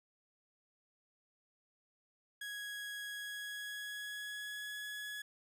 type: tone with pitch glide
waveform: 30% pulse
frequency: 1661.2 to 1686.3 Hz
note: G#6 to G#6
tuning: 0 to +26 cents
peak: -39 dBFS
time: 2.41-5.22 s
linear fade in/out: 5 ms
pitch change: +26 cents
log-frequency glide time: 3.06-4.79 s
effects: none